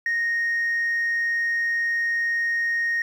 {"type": "tone", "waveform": "sine", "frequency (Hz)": 1861, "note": "A#6", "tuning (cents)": -3, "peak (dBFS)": -19, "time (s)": [0.06, 3.02], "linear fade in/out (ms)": 2, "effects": ["tanh soft clip ceiling -19 dBFS", "9-bit"]}